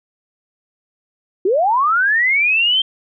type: linear sweep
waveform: sine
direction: up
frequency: 345.2 to 3172 Hz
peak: -12 dBFS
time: 1.45-2.82 s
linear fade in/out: 5 ms
effects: none